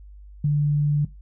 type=tone; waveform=sine; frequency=146.83 Hz; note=D3; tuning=in tune; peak=-17 dBFS; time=0.44-1.05 s; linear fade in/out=5 ms; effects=noise-tail reverb RT60 0.2 s tail -17 dB re dry + added 50 Hz sine -41 dBFS peak until 1.21 s